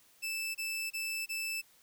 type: tone bursts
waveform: sawtooth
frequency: 2637 Hz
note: E7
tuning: in tune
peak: -31 dBFS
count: 4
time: 0.22-1.618 s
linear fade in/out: 20 ms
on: 330 ms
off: 26 ms
effects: white hiss -64 dBFS RMS until 1.82 s